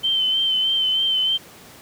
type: tone with vibrato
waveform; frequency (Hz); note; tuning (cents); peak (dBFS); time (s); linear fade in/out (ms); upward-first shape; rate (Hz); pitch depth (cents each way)
sine; 3090; G7; -26; -17; 0.03-1.38; 20; sine; 3.2; 29
effects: pink hiss -44 dBFS RMS until 1.81 s + high-pass 100 Hz 12 dB/octave